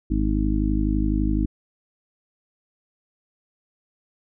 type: harmonic tone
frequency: 51.91 Hz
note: G#1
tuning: in tune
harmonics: 1 / 2 / 3 / 4 / 5 / 6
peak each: -22 / -29 / -33 / -28 / -27 / -26 dBFS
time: 0.1-1.46 s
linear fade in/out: 10 ms
effects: none